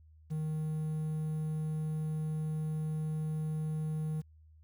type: tone with quantisation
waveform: triangle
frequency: 155.56 Hz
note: D#3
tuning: in tune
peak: -30 dBFS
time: 0.3-4.22 s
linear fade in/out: 20 ms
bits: 10
effects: added 78 Hz sine -56 dBFS peak until 4.63 s